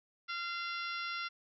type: harmonic tone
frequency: 689 Hz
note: F5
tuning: 24 cents flat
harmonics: 2 / 3 / 4 / 5 / 6 / 7 / 8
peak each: -39 / -43 / -45 / -47 / -49 / -50 / -51 dBFS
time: 0.28-1.29 s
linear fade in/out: 20 ms
effects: none